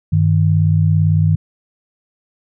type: tone pair together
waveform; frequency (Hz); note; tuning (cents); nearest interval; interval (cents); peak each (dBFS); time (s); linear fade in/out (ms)
sine; 98 / 155.94; G2 / D#3; 0 / +4; minor sixth; 804; -13 / -13; 0.12-1.36; 10
effects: none